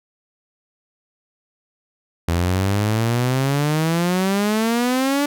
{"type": "exponential sweep", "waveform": "sawtooth", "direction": "up", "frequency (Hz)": [83, 291.5], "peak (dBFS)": -13, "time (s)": [2.28, 5.26], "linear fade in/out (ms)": 5, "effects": []}